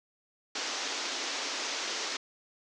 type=band-pass noise; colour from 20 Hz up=white; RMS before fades=-35 dBFS; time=0.55-2.17 s; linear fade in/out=5 ms; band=250 to 6500 Hz; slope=48 dB/octave; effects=none